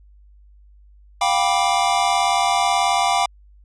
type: chord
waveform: square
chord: G dominant seventh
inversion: third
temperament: just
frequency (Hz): 705.6 / 784 / 980 / 1176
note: F5 / G5 / B5 / D6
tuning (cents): +18 / 0 / -14 / +2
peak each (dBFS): -22 / -21 / -24 / -25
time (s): 1.21-3.26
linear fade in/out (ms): 5
effects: added 50 Hz sine -46 dBFS peak until 3.64 s + resampled to 22050 Hz